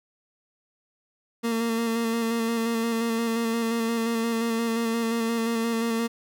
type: tone with vibrato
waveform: 30% pulse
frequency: 229.3 Hz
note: A#3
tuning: 28 cents flat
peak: -21 dBFS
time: 1.43-6.08 s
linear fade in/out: 20 ms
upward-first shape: square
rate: 5.7 Hz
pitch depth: 20 cents each way
effects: none